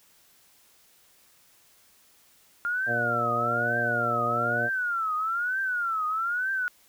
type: tone with vibrato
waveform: sine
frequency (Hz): 1396.9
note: F6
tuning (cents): 0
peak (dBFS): -25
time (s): 2.65-6.68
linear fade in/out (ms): 0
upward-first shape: triangle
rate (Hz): 1.1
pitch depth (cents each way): 220
type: harmonic tone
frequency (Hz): 118.7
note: A#2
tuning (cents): +32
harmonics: 1 / 2 / 3 / 4 / 5 / 6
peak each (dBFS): -35 / -36 / -39 / -35 / -32 / -33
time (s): 2.86-4.7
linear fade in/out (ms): 50
effects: white hiss -60 dBFS RMS until 6.88 s